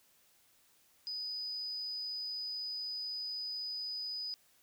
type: tone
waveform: sine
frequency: 4978 Hz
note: D#8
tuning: in tune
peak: -37 dBFS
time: 1.07-4.34 s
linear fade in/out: 0 ms
effects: white hiss -68 dBFS RMS until 4.62 s